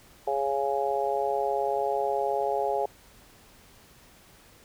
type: harmonic tone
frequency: 138.59 Hz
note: C#3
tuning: in tune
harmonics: 3 / 4 / 5 / 6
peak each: -30 / -30 / -30 / -30 dBFS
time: 0.27-2.86 s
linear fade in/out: 5 ms
effects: pink hiss -55 dBFS RMS until 4.64 s